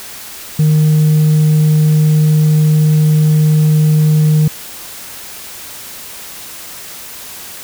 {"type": "tone", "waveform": "sine", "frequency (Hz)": 153.9, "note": "D#3", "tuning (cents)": -19, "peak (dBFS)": -4, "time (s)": [0.59, 4.48], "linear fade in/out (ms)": 5, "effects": ["tanh soft clip ceiling -6 dBFS", "white hiss -30 dBFS RMS until 7.63 s"]}